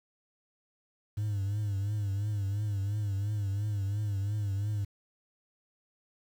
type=tone with vibrato; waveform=sine; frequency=101.8 Hz; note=G#2; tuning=34 cents flat; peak=-26 dBFS; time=1.17-4.85 s; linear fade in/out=10 ms; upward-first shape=triangle; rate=2.9 Hz; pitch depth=91 cents each way; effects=tanh soft clip ceiling -28 dBFS + 9-bit